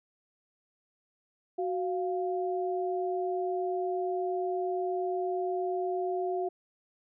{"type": "tone pair together", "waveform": "sine", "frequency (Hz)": [370, 698.5], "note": ["F#4", "F5"], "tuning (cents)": [0, 0], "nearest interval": "major seventh", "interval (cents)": 1100, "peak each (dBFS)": [-30, -33], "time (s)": [1.58, 6.49], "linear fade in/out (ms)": 10, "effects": []}